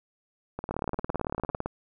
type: two click trains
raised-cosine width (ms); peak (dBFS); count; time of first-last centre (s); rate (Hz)
1; -19 / -15; 20 / 18; 0.59-1.55 / 0.71-1.66; 19.8 / 17.9
effects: none